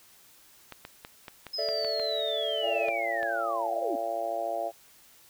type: clicks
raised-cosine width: 0.3 ms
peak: -24 dBFS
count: 10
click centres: 0.723 / 0.851 / 1.049 / 1.282 / 1.467 / 1.688 / 1.847 / 1.997 / 2.885 / 3.23 s
type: linear sweep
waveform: sine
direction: down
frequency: 5150 to 260 Hz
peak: -31 dBFS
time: 1.53-3.96 s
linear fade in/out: 10 ms
type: chord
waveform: triangle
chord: A suspended fourth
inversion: none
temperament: just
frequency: 440 / 586.7 / 660 Hz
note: A4 / D5 / E5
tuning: 0 / -2 / +2 cents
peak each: -33 / -31 / -31 dBFS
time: 1.58-2.9 s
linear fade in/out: 10 ms
type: harmonic tone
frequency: 114 Hz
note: A#2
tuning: 38 cents flat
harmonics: 3 / 4 / 5 / 6 / 7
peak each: -42 / -42 / -34 / -31 / -37 dBFS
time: 2.61-4.72 s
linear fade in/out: 50 ms
effects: white hiss -57 dBFS RMS until 5.29 s